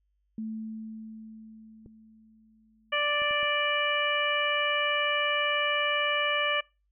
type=tone with exponential decay; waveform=sine; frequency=220 Hz; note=A3; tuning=in tune; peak=-31 dBFS; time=0.38-3.51 s; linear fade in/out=2 ms; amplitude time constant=680 ms
type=clicks; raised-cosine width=3 ms; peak=-35 dBFS; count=4; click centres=1.861 / 3.219 / 3.31 / 3.43 s
type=harmonic tone; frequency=587.3 Hz; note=D5; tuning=in tune; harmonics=1 / 2 / 3 / 4 / 5; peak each=-31 / -31 / -31 / -31 / -31 dBFS; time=2.92-6.61 s; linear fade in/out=10 ms
effects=noise-tail reverb RT60 0.3 s tail -26 dB re dry + added 50 Hz sine -70 dBFS peak until 6.91 s